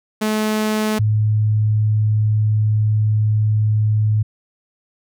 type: tone pair in turn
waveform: sawtooth / sine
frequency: 215.2 / 107.26 Hz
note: A3 / A2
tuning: -38 / -44 cents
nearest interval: octave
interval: 1206 cents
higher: first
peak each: -13 dBFS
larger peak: neither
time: 0.21-0.99 / 0.99-4.23 s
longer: second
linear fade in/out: 10 ms
effects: none